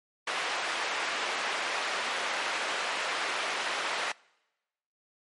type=band-pass noise; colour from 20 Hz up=white; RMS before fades=-32 dBFS; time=0.27-4.12 s; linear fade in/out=5 ms; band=520 to 2400 Hz; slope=12 dB/octave; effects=noise-tail reverb RT60 1.0 s tail -25 dB re dry + MP3 48 kbps